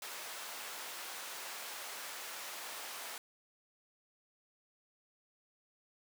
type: high-pass noise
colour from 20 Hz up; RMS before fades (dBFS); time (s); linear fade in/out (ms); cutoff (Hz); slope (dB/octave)
pink; -45; 0.02-3.18; 2; 770; 12
effects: none